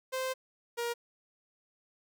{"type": "tone pair in turn", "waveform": "sawtooth", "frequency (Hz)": [520, 472.5], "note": ["C5", "A#4"], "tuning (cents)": [-11, 23], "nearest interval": "major second", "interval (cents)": 166, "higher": "first", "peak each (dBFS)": [-28, -28], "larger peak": "neither", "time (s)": [[0.12, 0.34], [0.77, 0.94]], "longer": "first", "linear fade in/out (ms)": 20, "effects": []}